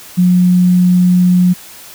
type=tone; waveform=sine; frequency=180 Hz; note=F#3; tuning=47 cents flat; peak=-6 dBFS; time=0.17-1.54 s; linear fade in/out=20 ms; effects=white hiss -35 dBFS RMS until 1.94 s